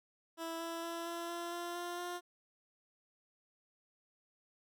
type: tone with pitch steps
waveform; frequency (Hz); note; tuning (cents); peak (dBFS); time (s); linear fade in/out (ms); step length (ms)
15% pulse; 329.6 / 332.9 / 336.1 / 339.5 / 342.8 / 346.2 / 349.6 / 353.1; E4 / E4 / E4 / F4 / F4 / F4 / F4 / F4; 0 / +17 / +34 / -49 / -32 / -15 / +2 / +19; -33; 0.37-2.21; 50; 230
effects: none